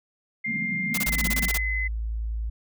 sine tone with pitch glide, 2107 to 2035 Hz, C7 to C7, +12 to -49 cents, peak -26 dBFS, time 0.44-1.88 s, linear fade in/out 10 ms, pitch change -61 cents, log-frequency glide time 1.08-1.14 s
white band-pass noise, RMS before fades -33 dBFS, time 0.46-1.49 s, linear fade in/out 20 ms, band 150 to 230 Hz, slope 48 dB/octave
white noise bursts, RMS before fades -27 dBFS, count 11, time 0.94-1.577 s, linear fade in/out 5 ms, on 37 ms, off 23 ms
sine tone, 55.3 Hz, A1, 9 cents sharp, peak -26 dBFS, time 1.06-2.5 s, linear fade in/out 10 ms
effects none

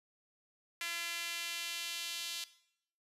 sawtooth tone with high-pass filter sweep, 340 Hz, F4, 46 cents flat, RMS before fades -40 dBFS, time 0.81-2.44 s, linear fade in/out 2 ms, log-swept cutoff 2100 to 3400 Hz, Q 1.7, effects noise-tail reverb RT60 0.7 s tail -17 dB re dry + resampled to 32000 Hz

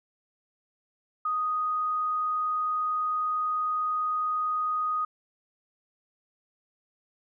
sine tone, 1244.5 Hz, D#6, in tune, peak -25 dBFS, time 1.25-5.05 s, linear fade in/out 5 ms, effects none

